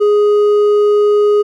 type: tone with hard clipping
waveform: sine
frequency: 415.3 Hz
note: G#4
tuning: in tune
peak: -9 dBFS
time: 0-1.43 s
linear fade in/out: 20 ms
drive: 4 dB
effects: none